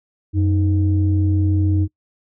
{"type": "tone pair together", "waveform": "sine", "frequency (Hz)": [92.49, 311.1], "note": ["F#2", "D#4"], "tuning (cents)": [0, 0], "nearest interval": "octave + major sixth", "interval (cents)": 2100, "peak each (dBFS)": [-14, -21], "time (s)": [0.33, 1.88], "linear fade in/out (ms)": 50, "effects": ["noise-tail reverb RT60 0.1 s tail -22 dB re dry", "tanh soft clip ceiling -7 dBFS"]}